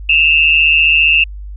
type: tone pair together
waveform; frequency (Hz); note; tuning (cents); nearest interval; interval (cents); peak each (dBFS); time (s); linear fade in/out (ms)
sine; 2614 / 2769; E7 / F7; -15 / -15; minor second; 100; -10; 0.09-1.24; 5
effects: added 50 Hz sine -25 dBFS peak until 1.56 s